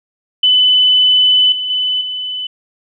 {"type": "tone with level steps", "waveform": "sine", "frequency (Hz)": 3007, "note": "F#7", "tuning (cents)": 27, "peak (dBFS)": [-7, -17, -13, -19], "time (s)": [0.43, 2.47], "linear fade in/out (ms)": 5, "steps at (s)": [1.52, 1.7, 2.01], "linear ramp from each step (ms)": 2, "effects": []}